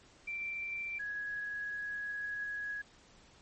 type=tone pair in turn; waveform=sine; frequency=2349 / 1667.7 Hz; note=D7 / G#6; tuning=0 / +7 cents; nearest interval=tritone; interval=593 cents; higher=first; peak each=-36 / -36 dBFS; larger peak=neither; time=0.27-0.99 / 0.99-2.82 s; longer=second; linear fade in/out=10 ms; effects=pink hiss -61 dBFS RMS until 3.41 s + MP3 32 kbps